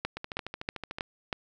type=two click trains; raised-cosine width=0.3 ms; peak=-14 / -20 dBFS; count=5 / 12; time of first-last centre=0.05-1.328 / 0.17-0.985 s; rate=3.13 / 13.5 Hz; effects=none